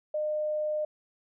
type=tone; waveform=sine; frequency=608 Hz; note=D#5; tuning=40 cents flat; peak=-27 dBFS; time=0.14-0.85 s; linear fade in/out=5 ms; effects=none